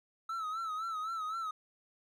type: tone with vibrato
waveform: triangle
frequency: 1300 Hz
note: E6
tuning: 24 cents flat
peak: -33 dBFS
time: 0.29-1.51 s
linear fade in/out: 5 ms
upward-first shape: sine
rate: 3.9 Hz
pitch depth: 76 cents each way
effects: none